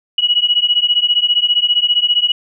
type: beating tone pair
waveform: sine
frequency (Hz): 2911 / 2926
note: F#7 / F#7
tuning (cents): -29 / -20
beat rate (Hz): 15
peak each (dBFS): -14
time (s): 0.18-2.32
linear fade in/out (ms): 5
effects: none